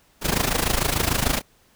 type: noise with amplitude modulation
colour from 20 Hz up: pink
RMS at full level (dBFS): -19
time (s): 0.21-1.42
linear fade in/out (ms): 50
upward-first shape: sine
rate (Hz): 26.7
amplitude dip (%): 80
effects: pink hiss -59 dBFS RMS until 1.75 s